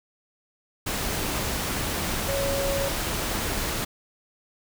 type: tone in noise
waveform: sine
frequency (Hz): 554.4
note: C#5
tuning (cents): 0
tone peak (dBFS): -26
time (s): 2.28-2.89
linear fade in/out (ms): 10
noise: pink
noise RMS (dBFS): -28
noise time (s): 0.86-3.85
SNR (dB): -1
effects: none